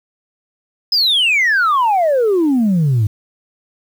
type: exponential sweep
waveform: sine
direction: down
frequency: 5150 to 100.3 Hz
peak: -9 dBFS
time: 0.92-3.07 s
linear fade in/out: 5 ms
effects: tanh soft clip ceiling -9 dBFS + 7-bit